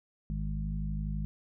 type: harmonic tone with a mistuned harmonic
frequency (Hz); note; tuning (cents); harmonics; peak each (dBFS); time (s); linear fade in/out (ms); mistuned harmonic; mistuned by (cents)
51.91; G#1; 0; 1 / 2 / 3 / 4; -33 / -45 / -36 / -40; 0.3-1.25; 0; 1; +37
effects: none